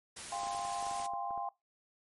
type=noise; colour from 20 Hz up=white; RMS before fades=-44 dBFS; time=0.16-1.07 s; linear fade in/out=10 ms
type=chord; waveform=sine; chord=F suspended second; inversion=none; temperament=equal with one note detuned; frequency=698.5 / 799.1 / 1046.5 Hz; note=F5 / G5 / C6; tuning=0 / +33 / 0 cents; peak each=-40 / -38 / -41 dBFS; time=0.32-1.49 s; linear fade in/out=2 ms
type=clicks; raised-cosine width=1 ms; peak=-36 dBFS; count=12; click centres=0.434 / 0.471 / 0.547 / 0.593 / 0.651 / 0.827 / 0.868 / 0.912 / 1 / 1.136 / 1.308 / 1.377 s
effects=noise-tail reverb RT60 0.2 s tail -22 dB re dry + MP3 48 kbps